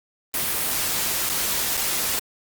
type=noise with dropouts; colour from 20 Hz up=white; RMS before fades=-24 dBFS; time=0.34-2.19 s; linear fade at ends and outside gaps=0 ms; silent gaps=1.292-1.299 / 1.77-1.776 s; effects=Opus 32 kbps